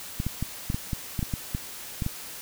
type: clicks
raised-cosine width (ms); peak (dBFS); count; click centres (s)
5; -15; 12; 0.201 / 0.266 / 0.426 / 0.701 / 0.745 / 0.932 / 1.192 / 1.228 / 1.338 / 1.549 / 2.022 / 2.064
effects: white hiss -40 dBFS RMS until 2.41 s